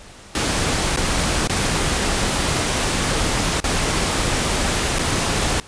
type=noise with dropouts; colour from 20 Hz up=pink; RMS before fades=-20 dBFS; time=0.35-5.6 s; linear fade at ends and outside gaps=1 ms; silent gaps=0.962-0.972 / 1.474-1.496 / 3.602-3.641 / 4.986-4.992 s; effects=pink hiss -42 dBFS RMS until 5.67 s + resampled to 22050 Hz